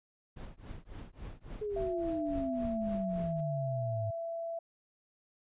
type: noise with tremolo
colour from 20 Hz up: brown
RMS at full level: -41 dBFS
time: 0.36-3.41 s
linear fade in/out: 10 ms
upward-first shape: triangle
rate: 3.6 Hz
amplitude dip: 100%
type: exponential sweep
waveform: sine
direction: down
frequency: 430.7 to 103.83 Hz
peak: -33 dBFS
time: 1.61-4.11 s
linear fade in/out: 10 ms
type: tone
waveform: sine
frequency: 668 Hz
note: E5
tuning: 23 cents sharp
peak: -35 dBFS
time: 1.76-4.59 s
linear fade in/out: 5 ms
effects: resampled to 8000 Hz